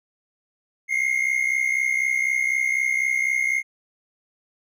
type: tone pair together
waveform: triangle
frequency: 2101 / 2165 Hz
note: C7 / C#7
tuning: +7 / -41 cents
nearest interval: minor second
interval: 52 cents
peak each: -21 dBFS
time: 0.88-3.63 s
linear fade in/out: 50 ms
effects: none